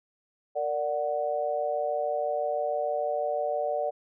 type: chord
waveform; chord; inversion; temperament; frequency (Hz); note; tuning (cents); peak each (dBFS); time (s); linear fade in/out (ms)
sine; Bb augmented; none; equal with one note detuned; 461.1 / 587.3 / 740; Bb4 / D5 / F#5; -19 / 0 / 0; -34 / -28 / -31; 0.55-3.91; 20
effects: none